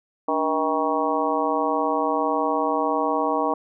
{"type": "harmonic tone with a mistuned harmonic", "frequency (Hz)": 158.5, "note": "D#3", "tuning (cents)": 32, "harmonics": [2, 3, 4, 5, 6, 7], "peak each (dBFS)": [-27, -27, -27, -27, -27, -27], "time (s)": [0.28, 3.54], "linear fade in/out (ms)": 5, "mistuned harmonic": 2, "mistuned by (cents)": -140, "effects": []}